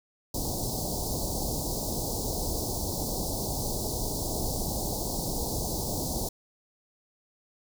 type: band-stop noise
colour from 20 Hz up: pink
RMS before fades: -31 dBFS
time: 0.34-6.29 s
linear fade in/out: 5 ms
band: 880 to 4300 Hz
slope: 48 dB/octave
effects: none